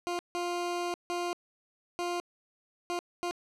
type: tone bursts at uneven times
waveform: 20% pulse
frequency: 350.5 Hz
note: F4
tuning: 6 cents sharp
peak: -26 dBFS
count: 6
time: 0.07-0.19 / 0.35-0.94 / 1.1-1.33 / 1.99-2.2 / 2.9-2.99 / 3.23-3.31 s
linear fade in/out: 0 ms
effects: low-pass 9000 Hz 12 dB/octave